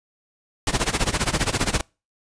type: noise with tremolo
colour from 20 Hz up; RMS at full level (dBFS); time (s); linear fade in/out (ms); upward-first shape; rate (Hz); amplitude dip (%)
pink; -19; 0.67-1.81; 2; sine; 15; 90
effects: noise-tail reverb RT60 0.3 s tail -26 dB re dry + resampled to 22050 Hz